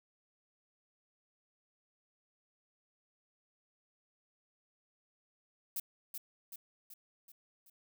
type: noise with echo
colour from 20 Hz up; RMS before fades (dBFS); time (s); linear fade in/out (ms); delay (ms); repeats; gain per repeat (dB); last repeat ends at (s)
violet; -37; 5.76-5.8; 5; 380; 5; -5; 7.7
effects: none